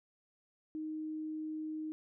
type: tone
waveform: sine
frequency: 311.3 Hz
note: D#4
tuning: 1 cent sharp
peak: -37 dBFS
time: 0.75-1.92 s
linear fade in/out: 0 ms
effects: none